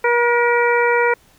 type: harmonic tone with a mistuned harmonic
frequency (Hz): 478.2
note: A#4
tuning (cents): +44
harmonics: 1 / 2 / 3 / 4 / 5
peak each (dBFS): -16 / -19 / -21 / -22 / -23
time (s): 0.04-1.14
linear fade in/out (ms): 5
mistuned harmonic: 5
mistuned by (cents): -48
effects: pink hiss -53 dBFS RMS until 1.38 s